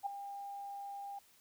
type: tone with ADSR envelope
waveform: sine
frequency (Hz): 801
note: G5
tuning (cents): +37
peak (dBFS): -31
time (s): 0.03-1.19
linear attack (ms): 33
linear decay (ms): 6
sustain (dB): -11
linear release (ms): 6
effects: white hiss -66 dBFS RMS until 1.4 s